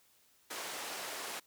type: band-pass noise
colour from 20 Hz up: pink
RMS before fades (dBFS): -42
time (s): 0.5-1.4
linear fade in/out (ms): 10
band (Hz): 510 to 13000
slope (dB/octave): 12
effects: white hiss -68 dBFS RMS until 1.46 s